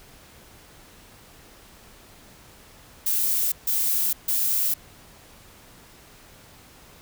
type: noise bursts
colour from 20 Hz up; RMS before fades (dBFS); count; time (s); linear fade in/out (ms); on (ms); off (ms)
violet; -23; 3; 3.06-4.74; 5; 460; 150
effects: pink hiss -50 dBFS RMS until 7.01 s